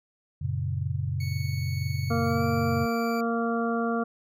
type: chord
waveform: sine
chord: F# major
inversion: none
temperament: equal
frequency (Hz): 92.5 / 116.54 / 138.59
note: F#2 / A#2 / C#3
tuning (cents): 0 / 0 / 0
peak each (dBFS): -30 / -32 / -30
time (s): 0.41-2.86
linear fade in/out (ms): 10
type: tone with pitch glide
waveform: 25% pulse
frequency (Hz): 2217 to 2329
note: C#7 to D7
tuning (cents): 0 to -15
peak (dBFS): -35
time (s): 1.2-3.21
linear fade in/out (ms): 5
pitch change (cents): +85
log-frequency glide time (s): 2.23-2.44
type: harmonic tone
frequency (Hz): 231.5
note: A#3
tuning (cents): -12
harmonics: 1 / 2 / 3 / 5 / 6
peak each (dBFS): -27 / -30 / -32 / -34 / -35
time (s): 2.1-4.04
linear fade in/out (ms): 10
effects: none